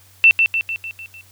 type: tone with echo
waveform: sine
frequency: 2679 Hz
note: E7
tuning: 27 cents sharp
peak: -6 dBFS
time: 0.24-0.31 s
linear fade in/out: 0 ms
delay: 150 ms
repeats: 6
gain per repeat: -5 dB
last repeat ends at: 1.21 s
effects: added 95 Hz sine -51 dBFS peak until 1.31 s + white hiss -51 dBFS RMS until 1.31 s